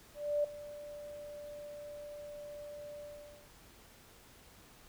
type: tone with ADSR envelope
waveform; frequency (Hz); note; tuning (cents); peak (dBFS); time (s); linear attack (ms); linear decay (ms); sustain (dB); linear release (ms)
sine; 587.3; D5; 0; -27; 0.14-3.49; 300; 8; -17; 490
effects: pink hiss -59 dBFS RMS until 4.88 s